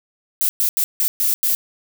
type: noise bursts at uneven times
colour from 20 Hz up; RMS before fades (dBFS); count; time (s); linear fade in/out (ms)
violet; -18; 6; 0.41-0.49 / 0.6-0.69 / 0.77-0.84 / 1-1.08 / 1.2-1.34 / 1.43-1.55; 0
effects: none